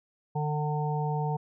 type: harmonic tone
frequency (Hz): 150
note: D3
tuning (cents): +37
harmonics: 1 / 3 / 5 / 6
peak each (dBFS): -28 / -36 / -35 / -35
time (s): 0.35-1.37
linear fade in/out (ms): 10
effects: none